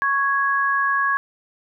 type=tone pair together; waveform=sine; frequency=1108.7 / 1661.2 Hz; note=C#6 / G#6; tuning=0 / 0 cents; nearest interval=perfect fifth; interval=700 cents; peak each=-20 dBFS; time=0.02-1.17 s; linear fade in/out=0 ms; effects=none